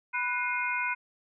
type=harmonic tone with a mistuned harmonic; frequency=493.9 Hz; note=B4; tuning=in tune; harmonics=2 / 3 / 4 / 5; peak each=-33 / -33 / -33 / -33 dBFS; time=0.13-0.95 s; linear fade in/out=20 ms; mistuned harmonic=4; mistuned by=+130 cents; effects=none